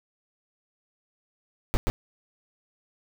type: noise with echo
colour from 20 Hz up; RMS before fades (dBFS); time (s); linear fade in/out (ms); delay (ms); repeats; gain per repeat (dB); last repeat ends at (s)
brown; -21; 1.74-1.77; 0; 130; 1; -2; 1.9
effects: none